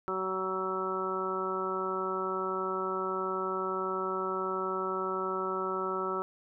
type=harmonic tone; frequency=188.3 Hz; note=F#3; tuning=31 cents sharp; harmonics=1 / 2 / 3 / 4 / 5 / 6 / 7; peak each=-43 / -34 / -41 / -44 / -40 / -40 / -34 dBFS; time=0.08-6.22 s; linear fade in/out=0 ms; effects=none